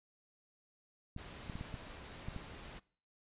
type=clicks; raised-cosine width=5 ms; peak=-30 dBFS; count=7; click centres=1.164 / 1.498 / 1.555 / 1.611 / 1.742 / 2.285 / 2.363 s
type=noise; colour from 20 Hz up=pink; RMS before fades=-50 dBFS; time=1.17-2.8 s; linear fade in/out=20 ms
effects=noise-tail reverb RT60 0.5 s tail -22 dB re dry + resampled to 8000 Hz